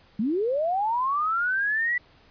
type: linear sweep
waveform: sine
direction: up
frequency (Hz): 195.4 to 1975.5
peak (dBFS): -22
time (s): 0.19-1.98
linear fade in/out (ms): 5
effects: pink hiss -57 dBFS RMS until 2.3 s + resampled to 11025 Hz